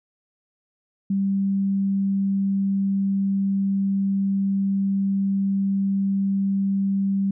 sine tone, 196 Hz, G3, in tune, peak -19 dBFS, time 1.1-7.31 s, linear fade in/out 5 ms, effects none

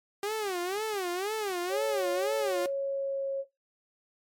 sawtooth tone with vibrato, 392 Hz, G4, in tune, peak -26 dBFS, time 0.23-2.66 s, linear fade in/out 2 ms, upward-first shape sine, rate 2 Hz, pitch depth 200 cents each way
sine tone with pitch glide, 554.4 to 545.8 Hz, C#5 to C#5, 0 to -27 cents, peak -28 dBFS, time 1.69-3.45 s, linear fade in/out 50 ms, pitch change -27 cents, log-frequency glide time 2.46-3.31 s
effects noise-tail reverb RT60 0.2 s tail -20 dB re dry + MP3 96 kbps

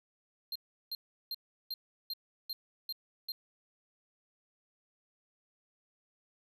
square tone bursts, 4186 Hz, C8, in tune, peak -36 dBFS, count 8, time 0.52-3.32 s, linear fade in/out 2 ms, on 35 ms, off 360 ms, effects none

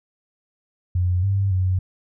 sine tone with pitch steps, 89.8 / 98.3 / 92.6 Hz, F2 / G2 / F#2, +49 / +5 / +2 cents, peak -17 dBFS, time 0.95-1.79 s, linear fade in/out 5 ms, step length 280 ms, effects none

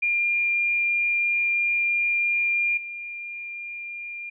sine tone with level steps, 2401 Hz, D7, 38 cents sharp, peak -20 / -32 dBFS, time 0.02-4.3 s, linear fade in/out 10 ms, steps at 2.77 s, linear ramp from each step 5 ms, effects none

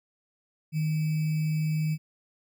sine tone with sample-and-hold, 155.7 Hz, D#3, 2 cents sharp, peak -24 dBFS, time 0.72-1.98 s, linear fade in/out 50 ms, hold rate 2450 Hz, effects none

